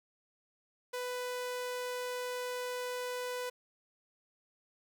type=tone; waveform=sawtooth; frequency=496.7 Hz; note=B4; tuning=10 cents sharp; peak=-32 dBFS; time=0.93-3.5 s; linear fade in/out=10 ms; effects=none